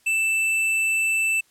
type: tone with tanh clipping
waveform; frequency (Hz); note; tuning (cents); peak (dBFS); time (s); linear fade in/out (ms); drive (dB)
triangle; 2651; E7; +9; -21; 0.06-1.41; 10; 17
effects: white hiss -61 dBFS RMS until 1.5 s + low-pass 12000 Hz 12 dB/octave